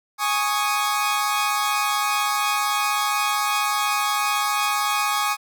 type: chord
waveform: sawtooth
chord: Ab suspended fourth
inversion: none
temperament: equal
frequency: 830.6 / 1108.7 / 1244.5 Hz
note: Ab5 / Db6 / Eb6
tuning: 0 / 0 / 0 cents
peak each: -21 dBFS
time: 0.18-5.37 s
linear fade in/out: 50 ms
effects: none